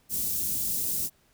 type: band-stop noise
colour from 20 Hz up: white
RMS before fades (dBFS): -29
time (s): 0.09-1.1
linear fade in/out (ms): 50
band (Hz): 260 to 7800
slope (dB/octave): 12
effects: pink hiss -65 dBFS RMS until 1.33 s